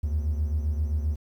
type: beating tone pair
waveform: triangle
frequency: 74 / 81.6 Hz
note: D2 / E2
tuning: +14 / -17 cents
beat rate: 7.6 Hz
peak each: -22 / -29 dBFS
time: 0.03-1.16 s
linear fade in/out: 10 ms
effects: tanh soft clip ceiling -15 dBFS + 10-bit